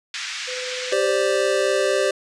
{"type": "band-pass noise", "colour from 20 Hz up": "pink", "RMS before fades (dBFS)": -30, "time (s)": [0.14, 0.93], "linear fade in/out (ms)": 2, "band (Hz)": [1600, 6400], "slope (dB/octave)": 24}
{"type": "tone with tremolo", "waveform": "sine", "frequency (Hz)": 505, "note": "B4", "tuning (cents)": 39, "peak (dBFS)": -29, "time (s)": [0.47, 1.13], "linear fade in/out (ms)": 20, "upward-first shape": "sine", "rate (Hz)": 20, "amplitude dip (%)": 30}
{"type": "chord", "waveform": "square", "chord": "G suspended fourth", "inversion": "none", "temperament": "equal", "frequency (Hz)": [392, 523.3, 587.3], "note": ["G4", "C5", "D5"], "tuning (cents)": [0, 0, 0], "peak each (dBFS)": -23, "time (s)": [0.92, 2.11], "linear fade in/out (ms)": 5}
{"effects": ["resampled to 22050 Hz"]}